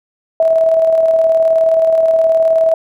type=tone with tremolo; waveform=sine; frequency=650 Hz; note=E5; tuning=24 cents flat; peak=-7 dBFS; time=0.4-2.74 s; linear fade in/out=2 ms; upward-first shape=square; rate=19 Hz; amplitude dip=30%; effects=none